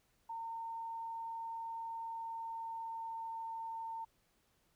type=tone with pitch glide; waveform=sine; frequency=912 to 906.2 Hz; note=A#5 to A#5; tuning=-38 to -49 cents; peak=-40 dBFS; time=0.29-4.05 s; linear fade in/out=10 ms; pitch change=-11 cents; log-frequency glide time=1.95-3.45 s; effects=pink hiss -75 dBFS RMS until 4.75 s